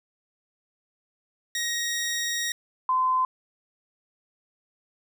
15% pulse / sine tone pair in turn, 1882 / 1027.9 Hz, A#6 / C6, +16 / -31 cents, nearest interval minor seventh, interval 1047 cents, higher first, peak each -20 dBFS, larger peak neither, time 1.55-2.52 / 2.89-3.25 s, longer first, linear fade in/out 2 ms, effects none

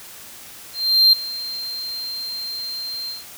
triangle tone with ADSR envelope, 4168 Hz, C8, 7 cents flat, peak -7 dBFS, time 0.73-3.25 s, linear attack 400 ms, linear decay 4 ms, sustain -18 dB, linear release 160 ms, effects white hiss -40 dBFS RMS until 3.37 s

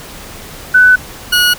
sine / 20% pulse tone pair in turn, 1499 / 1453.8 Hz, F#6 / F#6, +22 / -31 cents, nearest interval minor second, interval 53 cents, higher first, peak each -3 dBFS, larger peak neither, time 0.74-0.96 / 1.32-1.54 s, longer neither, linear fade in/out 10 ms, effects pink hiss -31 dBFS RMS until 1.58 s

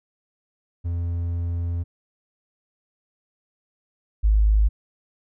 triangle / sine tone pair in turn, 85.7 / 52.52 Hz, F2 / G#1, -32 / +20 cents, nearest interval minor sixth, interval 848 cents, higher first, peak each -21 / -14 dBFS, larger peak second, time 0.84-1.84 / 4.23-4.69 s, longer first, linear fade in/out 20 ms, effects none

